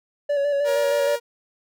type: tone with vibrato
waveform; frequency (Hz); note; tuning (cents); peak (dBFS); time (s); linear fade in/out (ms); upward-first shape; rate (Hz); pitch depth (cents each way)
triangle; 570; C#5; +48; -17; 0.29-1.16; 10; square; 6.4; 28
type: tone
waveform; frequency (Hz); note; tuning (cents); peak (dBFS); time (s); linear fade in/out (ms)
sawtooth; 473.4; A#4; +27; -21; 0.64-1.2; 50
effects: none